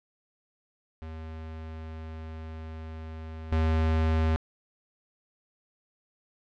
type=tone with level steps; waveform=square; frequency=79.8 Hz; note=D#2; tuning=44 cents sharp; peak=-38 / -23 dBFS; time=1.02-4.36 s; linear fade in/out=0 ms; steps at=3.52 s; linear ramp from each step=2 ms; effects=low-pass 3000 Hz 12 dB/octave